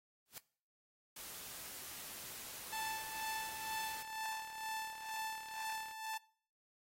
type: noise with exponential growth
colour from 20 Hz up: white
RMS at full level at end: -44 dBFS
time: 0.26-0.38 s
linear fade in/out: 0 ms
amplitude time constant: 24 ms
type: noise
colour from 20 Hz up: white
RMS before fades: -49 dBFS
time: 1.16-4.03 s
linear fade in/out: 5 ms
type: click train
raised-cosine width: 0.2 ms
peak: -39 dBFS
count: 124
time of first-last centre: 2.64-5.911 s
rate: 37.6 Hz
type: tone with tremolo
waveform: sawtooth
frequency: 880 Hz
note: A5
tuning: in tune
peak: -35 dBFS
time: 2.72-6.18 s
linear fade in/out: 10 ms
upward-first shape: sine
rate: 2.1 Hz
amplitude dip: 60%
effects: noise-tail reverb RT60 0.5 s tail -21 dB re dry + AAC 48 kbps